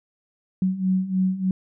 sine beating tone pair, 185 / 188.3 Hz, F#3 / F#3, 0 / +31 cents, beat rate 3.3 Hz, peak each -25 / -21 dBFS, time 0.62-1.51 s, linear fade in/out 2 ms, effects none

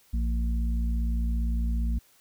harmonic tone, 57.5 Hz, A#1, 23 cents flat, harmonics 1 / 3 / 4, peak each -24 / -39 / -36 dBFS, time 0.13-1.99 s, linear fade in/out 10 ms, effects white hiss -61 dBFS RMS until 2.2 s

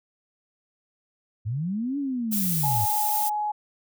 sine linear two-way sweep, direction up then down, 97.3 to 289 to 97.3 Hz, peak -25 dBFS, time 1.45-2.86 s, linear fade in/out 20 ms, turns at 1.98 s
violet noise, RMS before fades -27 dBFS, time 2.31-3.3 s, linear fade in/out 20 ms
sine tone, 841 Hz, G#5, 22 cents sharp, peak -24 dBFS, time 2.63-3.52 s, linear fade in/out 10 ms
effects none

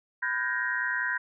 sine tone cluster, 1002 / 1437 / 1562 / 1672 / 1870 Hz, B5 / F6 / G6 / G#6 / A#6, +25 / +49 / -7 / +11 / +5 cents, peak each -36 / -37 / -30 / -36 / -31 dBFS, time 0.22-1.18 s, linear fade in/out 10 ms, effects none

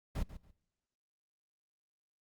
brown noise with echo, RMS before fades -34 dBFS, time 0.15-0.23 s, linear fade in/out 5 ms, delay 140 ms, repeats 2, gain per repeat -14 dB, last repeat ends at 0.51 s, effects noise-tail reverb RT60 1.0 s tail -25 dB re dry + Opus 48 kbps

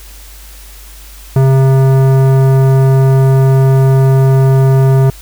sine tone with tanh clipping, 133.6 Hz, C3, 36 cents sharp, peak -7 dBFS, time 1.36-5.1 s, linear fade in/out 2 ms, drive 16 dB, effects added 50 Hz sine -32 dBFS peak until 5.21 s + white hiss -37 dBFS RMS until 5.21 s

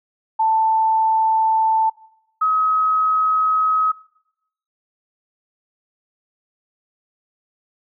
sine tone pair in turn, 885 / 1272.7 Hz, A5 / D#6, +10 / +39 cents, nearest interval tritone, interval 629 cents, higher second, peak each -14 dBFS, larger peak neither, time 0.39-1.9 / 2.41-3.92 s, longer neither, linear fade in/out 10 ms, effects noise-tail reverb RT60 0.8 s tail -21 dB re dry

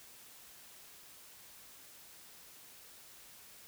silence, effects white hiss -56 dBFS RMS until 3.67 s

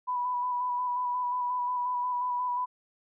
sine tone with vibrato, 987.8 Hz, B5, in tune, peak -27 dBFS, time 0.07-2.66 s, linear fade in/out 20 ms, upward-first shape square, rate 5.6 Hz, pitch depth 18 cents each way, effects none

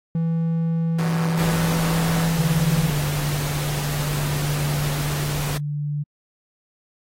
triangle tone, 164.81 Hz, E3, in tune, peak -17 dBFS, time 0.15-2.9 s, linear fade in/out 2 ms
5% pulse chord, G major seventh, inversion none, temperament equal with one note detuned, 98 / 123.47 / 150.35 / 185 Hz, G2 / B2 / D3 / F#3, 0 / 0 / +41 / 0 cents, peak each -23 dBFS, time 0.98-2.26 s, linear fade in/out 10 ms
pink noise, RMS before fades -29 dBFS, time 1.38-5.58 s, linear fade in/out 10 ms
sine tone with tremolo, 146.83 Hz, D3, in tune, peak -21 dBFS, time 2.36-6.04 s, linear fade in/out 20 ms, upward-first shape sine, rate 0.56 Hz, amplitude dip 25%
effects AAC 48 kbps

